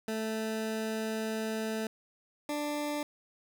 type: tone pair in turn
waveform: 20% pulse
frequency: 220 / 294.9 Hz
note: A3 / D4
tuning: 0 / +7 cents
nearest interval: perfect fourth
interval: 507 cents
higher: second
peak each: -27 dBFS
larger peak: neither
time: 0.08-1.87 / 2.49-3.03 s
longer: first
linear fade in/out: 2 ms
effects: none